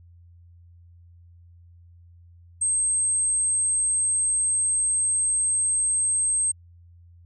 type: tone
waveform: sine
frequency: 8372 Hz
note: C9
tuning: in tune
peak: -20 dBFS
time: 2.61-6.52 s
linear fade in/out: 10 ms
effects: added 86 Hz sine -48 dBFS peak until 7.25 s